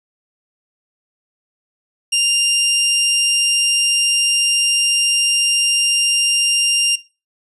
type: tone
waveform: 20% pulse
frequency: 2794 Hz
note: F7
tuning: in tune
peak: -9 dBFS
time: 2.12-6.96 s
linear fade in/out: 10 ms
effects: noise-tail reverb RT60 0.3 s tail -18 dB re dry + resampled to 32000 Hz